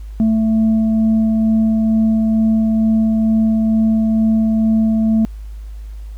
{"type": "tone with frequency modulation", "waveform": "sine", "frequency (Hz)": 220.9, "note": "A3", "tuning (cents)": 7, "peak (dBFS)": -11, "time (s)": [0.2, 5.25], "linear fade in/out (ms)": 0, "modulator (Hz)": 444, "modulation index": 0.23, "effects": ["added 52 Hz sine -27 dBFS peak until 6.17 s", "pink hiss -53 dBFS RMS until 6.17 s"]}